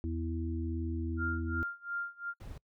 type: harmonic tone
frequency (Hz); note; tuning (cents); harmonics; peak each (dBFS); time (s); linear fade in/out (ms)
82.41; E2; 0; 1 / 3 / 4; -34 / -40 / -39; 0.04-1.63; 0
type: tone with tremolo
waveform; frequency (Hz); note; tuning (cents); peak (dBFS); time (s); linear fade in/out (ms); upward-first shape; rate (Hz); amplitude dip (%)
sine; 1396.9; F6; 0; -32; 1.17-2.34; 50; sine; 2.8; 95
type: noise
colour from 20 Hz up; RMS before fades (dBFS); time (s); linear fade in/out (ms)
brown; -45; 2.4-2.58; 5
effects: noise-tail reverb RT60 0.1 s tail -25 dB re dry